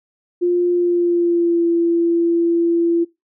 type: tone with pitch glide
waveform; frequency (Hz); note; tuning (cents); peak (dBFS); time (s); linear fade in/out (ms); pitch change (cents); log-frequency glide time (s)
sine; 352.2 to 338.6; F4 to E4; +15 to +46; -13; 0.41-3.05; 20; -69; 0.72-1.66
effects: noise-tail reverb RT60 0.2 s tail -21 dB re dry